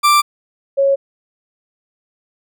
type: tone pair in turn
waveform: 40% pulse / sine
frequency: 1177 / 551 Hz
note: D6 / C#5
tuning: +3 / -11 cents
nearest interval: octave + minor second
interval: 1314 cents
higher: first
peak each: -8 / -10 dBFS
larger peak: first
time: 0.03-0.22 / 0.77-0.96 s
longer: neither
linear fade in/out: 20 ms
effects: none